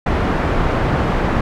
pink low-pass noise, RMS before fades -17 dBFS, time 0.06-1.41 s, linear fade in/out 5 ms, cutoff 1500 Hz, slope 12 dB/octave, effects none

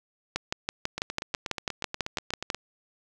two click trains, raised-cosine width 0.2 ms, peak -15 / -10 dBFS, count 14 / 14, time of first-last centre 0.98-2.546 / 0.36-2.502 s, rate 8.3 / 6.07 Hz, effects none

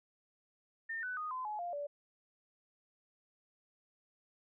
sine tone with pitch steps, 1814 / 1499.2 / 1239 / 1024 / 846.3 / 699.4 / 578 Hz, A#6 / F#6 / D#6 / C6 / G#5 / F5 / D5, -48 / +22 / -8 / -38 / +32 / +2 / -28 cents, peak -37 dBFS, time 0.89-1.87 s, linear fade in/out 10 ms, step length 140 ms, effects none

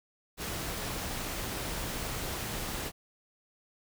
pink noise, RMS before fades -36 dBFS, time 0.37-2.92 s, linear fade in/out 50 ms, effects none

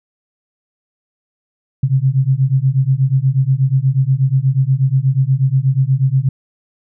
sine beating tone pair, 129.2 / 137.5 Hz, C3 / C#3, -21 / -14 cents, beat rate 8.3 Hz, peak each -14 dBFS, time 1.83-6.29 s, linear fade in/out 5 ms, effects none

